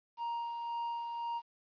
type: tone with tremolo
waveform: triangle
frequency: 937 Hz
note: A#5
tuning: 9 cents sharp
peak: -32 dBFS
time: 0.17-1.42 s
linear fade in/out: 50 ms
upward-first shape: sine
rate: 1.9 Hz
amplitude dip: 35%
effects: resampled to 11025 Hz + 11-bit